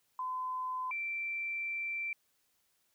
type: tone pair in turn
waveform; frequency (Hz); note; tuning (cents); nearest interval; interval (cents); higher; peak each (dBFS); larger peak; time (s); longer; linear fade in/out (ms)
sine; 1020 / 2345; C6 / D7; -44 / -3; octave + major second; 1441; second; -34 / -34; neither; 0.19-0.91 / 0.91-2.13; second; 2
effects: white hiss -75 dBFS RMS until 2.94 s